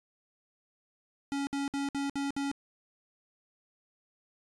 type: tone bursts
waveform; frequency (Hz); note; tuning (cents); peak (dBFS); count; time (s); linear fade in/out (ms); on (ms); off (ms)
square; 279.4; C#4; +14; -31; 6; 1.32-2.515; 0; 150; 59
effects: resampled to 22050 Hz